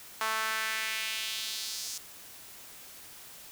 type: tone with high-pass filter sweep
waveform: sawtooth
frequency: 220 Hz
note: A3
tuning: in tune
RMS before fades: -34 dBFS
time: 0.21-1.98 s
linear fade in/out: 2 ms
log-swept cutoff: 1100 to 6000 Hz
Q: 1.9
effects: white hiss -49 dBFS RMS until 3.51 s